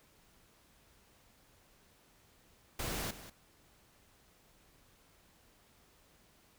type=noise with echo; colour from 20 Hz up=pink; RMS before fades=-38 dBFS; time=2.79-3.11 s; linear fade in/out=5 ms; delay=190 ms; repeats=1; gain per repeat=-13 dB; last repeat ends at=3.3 s; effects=pink hiss -66 dBFS RMS until 6.58 s